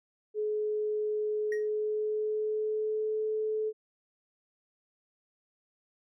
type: tone with pitch glide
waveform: sine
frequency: 424.9 to 432.8 Hz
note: G#4 to A4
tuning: +40 to -29 cents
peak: -28 dBFS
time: 0.34-3.73 s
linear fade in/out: 50 ms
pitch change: +31 cents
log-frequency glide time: 1.54-3.23 s
type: tone with exponential decay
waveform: triangle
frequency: 1883 Hz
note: A#6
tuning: 17 cents sharp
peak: -32 dBFS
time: 1.52-1.69 s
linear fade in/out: 2 ms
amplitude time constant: 36 ms
effects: none